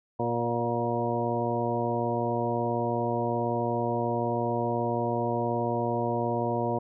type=harmonic tone with a mistuned harmonic; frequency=118.6 Hz; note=A#2; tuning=30 cents sharp; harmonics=1 / 2 / 3 / 4 / 5 / 6 / 8; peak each=-33 / -33 / -33 / -33 / -33 / -33 / -33 dBFS; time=0.19-6.79 s; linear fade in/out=10 ms; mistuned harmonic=5; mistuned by=-16 cents; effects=none